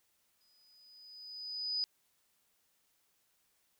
sine tone with exponential growth, 4978 Hz, D#8, in tune, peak -30 dBFS, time 0.41-1.84 s, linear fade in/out 0 ms, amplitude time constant 310 ms, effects white hiss -75 dBFS RMS until 3.79 s

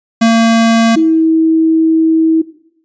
square / sine tone pair in turn, 227.8 / 322.2 Hz, A#3 / E4, -40 / -39 cents, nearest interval tritone, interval 601 cents, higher second, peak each -6 dBFS, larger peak neither, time 0.21-0.96 / 0.96-2.42 s, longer second, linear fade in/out 10 ms, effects noise-tail reverb RT60 0.7 s tail -17 dB re dry + resampled to 16000 Hz

